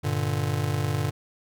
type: chord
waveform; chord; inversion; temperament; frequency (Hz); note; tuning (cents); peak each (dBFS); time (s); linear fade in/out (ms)
square; G minor; none; just; 98 / 117.6 / 147; G2 / Bb2 / D3; 0 / +16 / +2; -29 / -30 / -29; 0.03-1.11; 20
effects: none